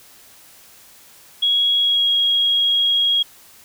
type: tone with pitch glide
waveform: sine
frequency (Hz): 3322 to 3291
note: G#7 to G#7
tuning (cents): 0 to -16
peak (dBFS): -14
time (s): 1.42-3.23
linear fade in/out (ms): 10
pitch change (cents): -16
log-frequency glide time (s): 1.8-2.1
effects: white hiss -47 dBFS RMS until 3.64 s